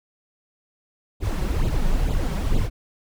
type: noise with flanger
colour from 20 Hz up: brown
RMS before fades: -21 dBFS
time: 1.2-2.7 s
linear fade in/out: 50 ms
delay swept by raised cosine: 0.26 to 5.46 ms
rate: 2.2 Hz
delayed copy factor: +0.75
effects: none